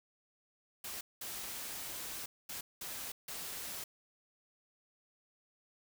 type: noise bursts at uneven times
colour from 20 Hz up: white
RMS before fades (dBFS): -43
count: 5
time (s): 0.84-1.01 / 1.21-2.26 / 2.49-2.61 / 2.81-3.12 / 3.28-3.84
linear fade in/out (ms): 5
effects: none